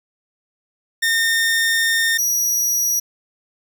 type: tone pair in turn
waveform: sawtooth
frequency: 1824 / 5791 Hz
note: A#6 / F#8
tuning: -38 / -38 cents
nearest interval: octave + minor sixth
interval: 2000 cents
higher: second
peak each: -12 / -14 dBFS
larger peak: first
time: 1.02-2.18 / 2.18-3 s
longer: first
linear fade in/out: 10 ms
effects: 8-bit